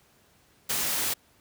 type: noise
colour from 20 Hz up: white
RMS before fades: -28 dBFS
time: 0.69-1.14 s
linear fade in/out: 10 ms
effects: pink hiss -62 dBFS RMS until 1.4 s + high-pass 60 Hz 12 dB/octave